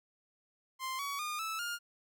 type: tone with pitch steps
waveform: sawtooth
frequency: 1046.5 / 1128.1 / 1216.1 / 1310.9 / 1413.1 Hz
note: C6 / C#6 / D#6 / E6 / F6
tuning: 0 / +30 / -40 / -10 / +20 cents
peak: -32 dBFS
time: 0.79-1.79 s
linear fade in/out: 50 ms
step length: 200 ms
effects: none